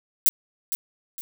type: noise with echo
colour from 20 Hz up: violet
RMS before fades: -17 dBFS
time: 0.26-0.29 s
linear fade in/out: 0 ms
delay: 460 ms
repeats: 2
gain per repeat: -9 dB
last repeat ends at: 1.21 s
effects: none